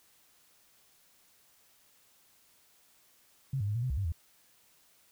sine tone with pitch steps, 135.1 / 101.2 / 104.5 / 118.3 / 127.9 / 66.4 / 98.4 / 81.7 Hz, C#3 / G#2 / G#2 / A#2 / C3 / C2 / G2 / E2, -44 / -44 / +11 / +26 / -39 / +26 / +7 / -15 cents, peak -29 dBFS, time 3.53-4.122 s, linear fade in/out 5 ms, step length 74 ms, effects white hiss -65 dBFS RMS until 5.11 s

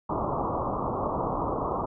white low-pass noise, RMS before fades -29 dBFS, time 0.09-1.86 s, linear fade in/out 10 ms, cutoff 1200 Hz, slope 96 dB/octave, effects none

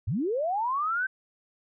sine linear sweep, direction up, 77.5 to 1568 Hz, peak -25 dBFS, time 0.07-1.07 s, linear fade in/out 10 ms, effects none

